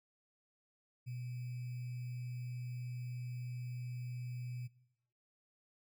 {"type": "tone with sample-and-hold", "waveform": "sine", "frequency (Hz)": 123.47, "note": "B2", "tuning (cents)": 0, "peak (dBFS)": -40, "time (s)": [1.06, 4.68], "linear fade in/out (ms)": 20, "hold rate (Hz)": 2450, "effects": ["noise-tail reverb RT60 0.9 s tail -21 dB re dry"]}